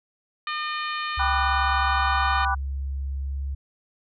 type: harmonic tone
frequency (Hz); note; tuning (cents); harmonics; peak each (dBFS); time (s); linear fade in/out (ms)
607; D#5; -43; 2 / 3 / 4 / 5 / 6 / 7; -29 / -33 / -35 / -37 / -39 / -40; 0.47-2.45; 2
type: tone with pitch glide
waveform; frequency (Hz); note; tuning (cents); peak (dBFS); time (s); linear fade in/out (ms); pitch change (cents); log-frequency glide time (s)
sine; 68.3 to 68.81; C#2 to C#2; -25 to -12; -26; 1.17-3.55; 10; +13; 3.2-3.4
type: chord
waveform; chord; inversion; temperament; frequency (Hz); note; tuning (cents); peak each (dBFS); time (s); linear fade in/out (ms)
sine; G major seventh; none; equal; 784 / 987.8 / 1174.7 / 1480; G5 / B5 / D6 / F#6; 0 / 0 / 0 / 0; -27; 1.19-2.55; 10
effects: none